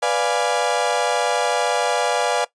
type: chord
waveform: 35% pulse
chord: B diminished seventh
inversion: none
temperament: equal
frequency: 493.9 / 587.3 / 698.5 / 830.6 Hz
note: B4 / D5 / F5 / Ab5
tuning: 0 / 0 / 0 / 0 cents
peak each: -22 dBFS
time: 0.02-2.45 s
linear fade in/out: 10 ms
effects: noise-tail reverb RT60 0.1 s tail -18 dB re dry + resampled to 22050 Hz